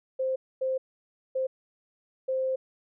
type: tone bursts at uneven times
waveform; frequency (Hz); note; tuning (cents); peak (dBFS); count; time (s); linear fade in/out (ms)
sine; 523.3; C5; 0; -25; 4; 0.19-0.36 / 0.61-0.78 / 1.35-1.47 / 2.28-2.56; 10
effects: none